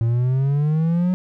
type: exponential sweep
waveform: triangle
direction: up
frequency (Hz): 113.2 to 185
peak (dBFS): -14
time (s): 0.01-1.14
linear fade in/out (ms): 0
effects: none